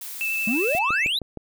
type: noise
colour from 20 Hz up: blue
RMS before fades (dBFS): -35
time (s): 0.01-0.79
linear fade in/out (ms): 5
type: tone with vibrato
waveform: sine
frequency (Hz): 2637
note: E7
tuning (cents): 0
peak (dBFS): -23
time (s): 0.21-1.07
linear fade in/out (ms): 0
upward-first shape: sine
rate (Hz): 11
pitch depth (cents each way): 10
type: exponential sweep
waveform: triangle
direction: up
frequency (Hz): 205.1 to 4072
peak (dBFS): -20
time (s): 0.47-1.19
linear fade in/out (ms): 5
type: click train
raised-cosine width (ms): 2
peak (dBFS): -20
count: 5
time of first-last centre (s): 0.75-1.373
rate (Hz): 6.42
effects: none